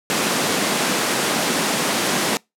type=high-pass noise; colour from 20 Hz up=pink; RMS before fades=-20 dBFS; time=0.1-2.37 s; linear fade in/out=0 ms; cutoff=180 Hz; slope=24 dB/octave; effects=noise-tail reverb RT60 0.2 s tail -25 dB re dry + low-pass 11000 Hz 12 dB/octave